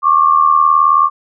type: tone pair together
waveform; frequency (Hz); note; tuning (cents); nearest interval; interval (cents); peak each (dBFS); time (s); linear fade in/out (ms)
sine; 1094 / 1173; C#6 / D6; -23 / -2; minor second; 121; -10; 0.02-1.1; 50
effects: none